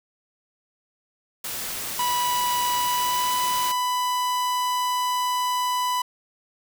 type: noise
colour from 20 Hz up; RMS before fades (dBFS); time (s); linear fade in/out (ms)
white; -31; 1.44-3.72; 5
type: tone with pitch glide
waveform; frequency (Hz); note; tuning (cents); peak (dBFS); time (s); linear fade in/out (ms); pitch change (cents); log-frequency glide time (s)
45% pulse; 982 to 994.6; B5 to B5; -10 to +12; -22; 1.99-6.02; 5; +22; 2.77-3.36
effects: none